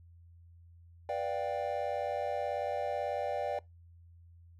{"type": "chord", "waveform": "triangle", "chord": "G dominant seventh", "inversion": "first", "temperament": "just", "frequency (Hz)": [490, 588, 705.6, 784], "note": ["B4", "D5", "F5", "G5"], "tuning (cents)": [-14, 2, 18, 0], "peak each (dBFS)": [-38, -33, -37, -36], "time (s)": [1.09, 3.59], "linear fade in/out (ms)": 2, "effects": ["noise-tail reverb RT60 0.2 s tail -23 dB re dry", "added 85 Hz sine -54 dBFS peak until 4.59 s"]}